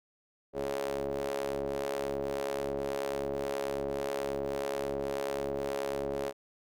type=ring-modulated tone; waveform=sawtooth; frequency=69.3 Hz; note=C#2; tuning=in tune; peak=-25 dBFS; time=0.53-6.33 s; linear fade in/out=50 ms; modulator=486 Hz; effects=none